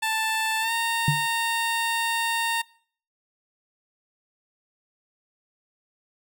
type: tone with pitch glide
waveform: 15% pulse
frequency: 882 to 920 Hz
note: A5 to A#5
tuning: +4 to -23 cents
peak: -17 dBFS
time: 0.02-2.62 s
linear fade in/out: 10 ms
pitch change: +73 cents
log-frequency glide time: 0.6-0.72 s
type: tone with exponential decay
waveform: sine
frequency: 147.5 Hz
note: D3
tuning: 8 cents sharp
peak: -15 dBFS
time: 1.08-1.27 s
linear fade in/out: 2 ms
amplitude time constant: 40 ms
effects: noise-tail reverb RT60 0.5 s tail -22 dB re dry